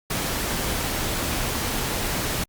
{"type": "noise", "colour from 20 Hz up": "pink", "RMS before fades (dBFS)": -26, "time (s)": [0.1, 2.44], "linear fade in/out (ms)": 5, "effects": ["Opus 48 kbps"]}